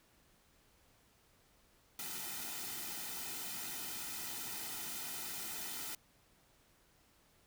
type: noise with comb filter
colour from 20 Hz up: white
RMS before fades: -43 dBFS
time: 1.99-5.95 s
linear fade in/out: 2 ms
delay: 1.8 ms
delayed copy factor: -0.7
effects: pink hiss -69 dBFS RMS until 7.46 s